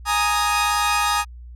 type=chord; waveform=sawtooth; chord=Ab suspended second; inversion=none; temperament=equal; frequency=830.6 / 932.3 / 1244.5 Hz; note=Ab5 / Bb5 / Eb6; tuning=0 / 0 / 0 cents; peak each=-19 / -21 / -17 dBFS; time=0.05-1.25 s; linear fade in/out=50 ms; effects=added 60 Hz sine -36 dBFS peak until 1.55 s + low-pass 12000 Hz 12 dB/octave